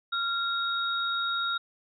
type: tone pair together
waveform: sine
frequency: 1384 / 3757 Hz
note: F6 / A#7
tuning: -16 / +13 cents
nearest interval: octave + perfect fourth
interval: 1729 cents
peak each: -28 / -31 dBFS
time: 0.12-1.58 s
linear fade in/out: 10 ms
effects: none